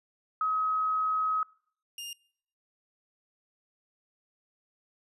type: tone pair in turn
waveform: sine / sawtooth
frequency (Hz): 1272 / 2816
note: D#6 / F7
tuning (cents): +38 / +14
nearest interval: octave + major second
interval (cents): 1376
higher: second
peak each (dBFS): -25 / -34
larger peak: first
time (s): 0.41-1.43 / 1.98-2.13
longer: first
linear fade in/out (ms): 2
effects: noise-tail reverb RT60 0.6 s tail -24 dB re dry + resampled to 32000 Hz